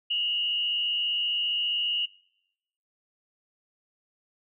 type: tone with frequency modulation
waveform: sine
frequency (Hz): 2876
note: F#7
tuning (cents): -50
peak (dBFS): -24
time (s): 0.1-2.06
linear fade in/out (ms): 10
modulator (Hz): 95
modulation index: 0.81
effects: noise-tail reverb RT60 0.9 s tail -25 dB re dry